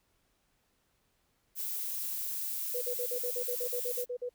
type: noise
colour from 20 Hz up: violet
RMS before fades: -36 dBFS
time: 1.55-4.06 s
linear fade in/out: 50 ms
type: tone bursts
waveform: sine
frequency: 491.9 Hz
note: B4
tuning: 7 cents flat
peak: -33 dBFS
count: 13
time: 2.74-4.293 s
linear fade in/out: 10 ms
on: 77 ms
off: 46 ms
effects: pink hiss -74 dBFS RMS until 4.34 s